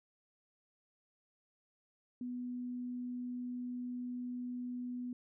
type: tone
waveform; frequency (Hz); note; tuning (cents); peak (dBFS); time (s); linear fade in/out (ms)
sine; 246.9; B3; 0; -38; 2.21-5.13; 2
effects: none